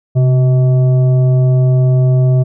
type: tone with frequency modulation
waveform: sine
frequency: 130.81 Hz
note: C3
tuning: in tune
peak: -7 dBFS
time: 0.15-2.44 s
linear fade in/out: 20 ms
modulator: 507 Hz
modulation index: 0.33
effects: none